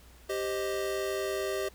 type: chord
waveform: square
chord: C minor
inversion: second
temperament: equal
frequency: 392 / 523.3 / 622.3 Hz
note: G4 / C5 / Eb5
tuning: 0 / 0 / 0 cents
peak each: -33 / -39 / -36 dBFS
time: 0.29-1.69 s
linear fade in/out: 10 ms
effects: added 60 Hz sine -54 dBFS peak until 1.74 s + pink hiss -58 dBFS RMS until 1.74 s